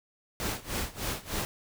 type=noise with tremolo; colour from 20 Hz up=pink; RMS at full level=-31 dBFS; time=0.4-1.45 s; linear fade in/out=0 ms; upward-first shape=sine; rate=3.3 Hz; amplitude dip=90%; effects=none